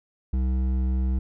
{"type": "tone with hard clipping", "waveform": "sine", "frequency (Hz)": 64.1, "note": "C2", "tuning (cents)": -35, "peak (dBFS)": -23, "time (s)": [0.33, 1.19], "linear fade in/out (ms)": 5, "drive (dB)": 9, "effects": []}